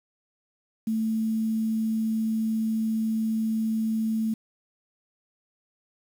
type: tone with quantisation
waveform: sine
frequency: 221.4 Hz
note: A3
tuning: 11 cents sharp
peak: -23 dBFS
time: 0.87-4.34 s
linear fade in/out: 5 ms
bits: 8
effects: none